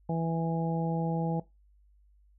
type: harmonic tone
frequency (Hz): 164.81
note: E3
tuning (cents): 0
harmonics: 1 / 2 / 3 / 4 / 5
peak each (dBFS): -29 / -38 / -36 / -39 / -37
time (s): 0.09-1.4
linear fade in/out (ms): 5
effects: noise-tail reverb RT60 0.2 s tail -19 dB re dry + added 50 Hz sine -59 dBFS peak until 2.38 s